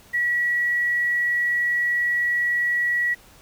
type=tone with quantisation; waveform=sine; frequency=1930 Hz; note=B6; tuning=40 cents flat; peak=-19 dBFS; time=0.13-3.15 s; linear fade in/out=20 ms; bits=8; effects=pink hiss -51 dBFS RMS until 3.41 s